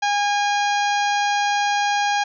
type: harmonic tone with a mistuned harmonic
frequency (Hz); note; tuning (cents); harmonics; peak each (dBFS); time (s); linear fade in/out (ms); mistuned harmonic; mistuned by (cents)
817; G#5; -29; 1 / 2 / 3 / 4 / 5 / 6 / 7 / 8; -19 / -25 / -29 / -31 / -33 / -35 / -36 / -37; 0.02-2.24; 10; 8; -16
effects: none